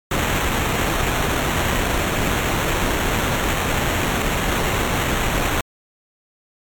pink noise with sample-and-hold, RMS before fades -20 dBFS, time 0.11-5.61 s, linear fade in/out 2 ms, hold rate 4900 Hz, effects MP3 96 kbps

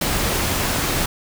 pink noise, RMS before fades -21 dBFS, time 0.01-1.06 s, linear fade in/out 5 ms, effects none

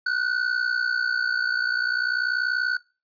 square ring-modulated tone, 1490 Hz, F#6, 12 cents sharp, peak -20 dBFS, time 0.06-2.77 s, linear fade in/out 5 ms, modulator 30.2 Hz, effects noise-tail reverb RT60 0.3 s tail -21 dB re dry + resampled to 11025 Hz

